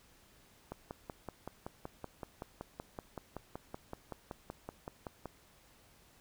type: click train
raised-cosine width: 1 ms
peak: -27 dBFS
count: 25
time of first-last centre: 0.72-5.257 s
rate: 5.29 Hz
effects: pink hiss -64 dBFS RMS until 6.2 s

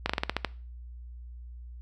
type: slowing click train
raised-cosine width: 0.3 ms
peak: -10 dBFS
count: 8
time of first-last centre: 0.06-0.447 s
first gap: 35 ms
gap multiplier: 1.15
effects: noise-tail reverb RT60 0.4 s tail -21 dB re dry + added 60 Hz sine -41 dBFS peak until 1.81 s

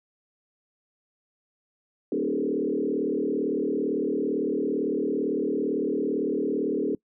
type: tone with frequency modulation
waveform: sine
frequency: 349.2 Hz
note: F4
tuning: in tune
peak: -23 dBFS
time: 2.12-6.95 s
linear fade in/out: 2 ms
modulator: 37.8 Hz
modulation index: 2.9
effects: noise-tail reverb RT60 0.1 s tail -24 dB re dry

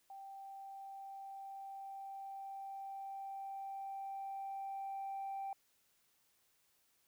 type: tone with level ramp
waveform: sine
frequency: 783 Hz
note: G5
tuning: 2 cents flat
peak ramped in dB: -48 to -38 dBFS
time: 0.1-5.53 s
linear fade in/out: 2 ms
effects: tanh soft clip ceiling -37 dBFS + white hiss -75 dBFS RMS until 7.07 s

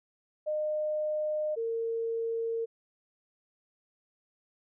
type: tone pair in turn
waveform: sine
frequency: 610 / 457 Hz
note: D#5 / A#4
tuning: -34 / -34 cents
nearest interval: perfect fourth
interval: 500 cents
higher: first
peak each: -28 / -29 dBFS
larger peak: first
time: 0.46-1.56 / 1.56-2.66 s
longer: neither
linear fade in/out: 20 ms
effects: none

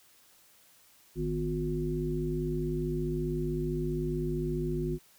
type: harmonic tone with a mistuned harmonic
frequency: 51.2 Hz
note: G#1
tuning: 24 cents flat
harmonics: 1 / 3 / 5 / 7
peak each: -36 / -33 / -37 / -33 dBFS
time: 1.15-4.99 s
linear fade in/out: 50 ms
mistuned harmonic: 5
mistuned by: -48 cents
effects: white hiss -61 dBFS RMS until 5.18 s

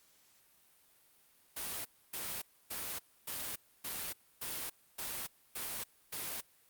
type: noise bursts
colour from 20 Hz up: white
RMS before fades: -40 dBFS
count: 9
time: 1.56-6.41 s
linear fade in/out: 10 ms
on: 290 ms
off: 280 ms
effects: white hiss -67 dBFS RMS until 6.69 s + Opus 48 kbps

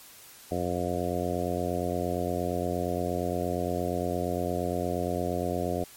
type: harmonic tone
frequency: 88.6 Hz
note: F2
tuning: 25 cents sharp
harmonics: 1 / 2 / 3 / 4 / 5 / 6 / 7 / 8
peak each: -35 / -35 / -35 / -35 / -35 / -35 / -35 / -35 dBFS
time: 0.51-5.84 s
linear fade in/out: 5 ms
effects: white hiss -50 dBFS RMS until 5.96 s + MP3 64 kbps

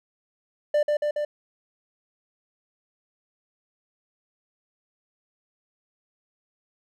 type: tone with echo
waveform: triangle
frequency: 593 Hz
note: D5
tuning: 17 cents sharp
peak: -16 dBFS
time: 0.74-0.83 s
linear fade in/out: 5 ms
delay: 140 ms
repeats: 3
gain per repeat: -2 dB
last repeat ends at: 1.25 s
effects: none

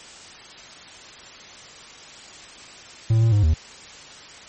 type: tone with pitch steps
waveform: triangle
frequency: 112 / 114 / 103.4 / 78.1 Hz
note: A2 / A#2 / G#2 / D#2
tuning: +31 / -38 / -7 / +7 cents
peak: -12 dBFS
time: 3.1-3.54 s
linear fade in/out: 5 ms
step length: 110 ms
effects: white hiss -42 dBFS RMS until 4.48 s + MP3 32 kbps

